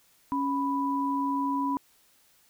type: tone pair together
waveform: sine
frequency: 277.2 / 988.6 Hz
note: C#4 / B5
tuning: 0 / +1 cents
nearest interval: octave + minor seventh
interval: 2201 cents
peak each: -28 dBFS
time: 0.32-1.77 s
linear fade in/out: 0 ms
effects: white hiss -63 dBFS RMS until 2.49 s